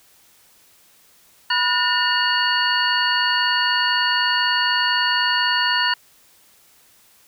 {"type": "tone cluster", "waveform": "sine", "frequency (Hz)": [980, 1450, 1811, 2858, 4448], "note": ["B5", "F#6", "A6", "F7", "C#8"], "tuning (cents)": [-14, -35, 49, 39, 5], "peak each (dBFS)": -23, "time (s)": [1.5, 5.94], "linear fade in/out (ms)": 5, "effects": ["white hiss -54 dBFS RMS until 7.27 s"]}